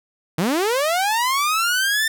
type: linear sweep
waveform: sawtooth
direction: up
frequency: 147.5 to 1805 Hz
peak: -14 dBFS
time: 0.38-2.08 s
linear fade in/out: 5 ms
effects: none